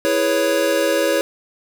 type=chord; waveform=square; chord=C# minor seventh; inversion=first; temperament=equal; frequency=329.6 / 415.3 / 493.9 / 554.4 Hz; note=E4 / G#4 / B4 / C#5; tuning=0 / 0 / 0 / 0 cents; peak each=-23 / -25 / -24 / -19 dBFS; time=0.05-1.21 s; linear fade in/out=0 ms; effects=none